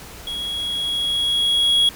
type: tone with level ramp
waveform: triangle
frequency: 3322 Hz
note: G#7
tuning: in tune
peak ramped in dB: -24 to -11 dBFS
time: 0.27-1.89 s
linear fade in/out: 2 ms
effects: added 60 Hz sine -44 dBFS peak until 1.95 s + pink hiss -39 dBFS RMS until 1.95 s